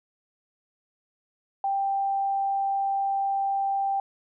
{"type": "tone", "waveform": "sine", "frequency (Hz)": 787, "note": "G5", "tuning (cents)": 7, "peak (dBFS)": -23, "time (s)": [1.64, 4], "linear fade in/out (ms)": 2, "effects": []}